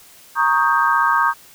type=chord; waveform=sine; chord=Eb dominant seventh; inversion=second; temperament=equal with one note detuned; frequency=932.3 / 1108.7 / 1244.5 / 1581.6 Hz; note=Bb5 / Db6 / Eb6 / G6; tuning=0 / 0 / 0 / +15 cents; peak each=-19 dBFS; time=0.35-1.34 s; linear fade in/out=50 ms; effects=white hiss -46 dBFS RMS until 1.54 s